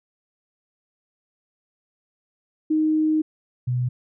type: tone pair in turn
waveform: sine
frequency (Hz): 311.1 / 124.35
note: D#4 / B2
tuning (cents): 0 / +12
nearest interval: octave + major third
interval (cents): 1588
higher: first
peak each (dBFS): -17 / -20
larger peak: first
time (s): 2.7-3.22 / 3.67-3.89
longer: first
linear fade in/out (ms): 10
effects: none